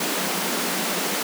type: high-pass noise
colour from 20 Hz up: pink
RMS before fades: -25 dBFS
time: 0-1.23 s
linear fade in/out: 5 ms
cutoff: 170 Hz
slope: 96 dB/octave
effects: none